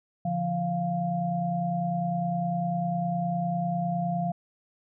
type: tone cluster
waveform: sine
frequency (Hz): 143.3 / 173.2 / 698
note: D3 / F3 / F5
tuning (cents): -42 / -14 / -1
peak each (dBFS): -35 / -28 / -29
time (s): 0.25-4.32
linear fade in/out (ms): 5
effects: none